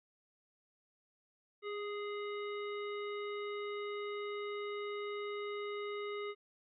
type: harmonic tone with a mistuned harmonic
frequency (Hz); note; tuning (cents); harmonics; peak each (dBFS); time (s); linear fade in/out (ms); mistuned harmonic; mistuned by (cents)
415.3; G#4; 0; 1 / 3 / 5 / 7 / 9; -39 / -46 / -48 / -55 / -55; 1.62-6.35; 50; 1; -16
effects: none